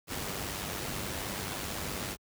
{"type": "noise with amplitude modulation", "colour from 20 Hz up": "pink", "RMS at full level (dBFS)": -34, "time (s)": [0.07, 2.17], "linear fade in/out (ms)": 50, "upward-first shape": "sine", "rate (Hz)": 98.7, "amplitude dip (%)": 45, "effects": ["high-pass 60 Hz 12 dB/octave"]}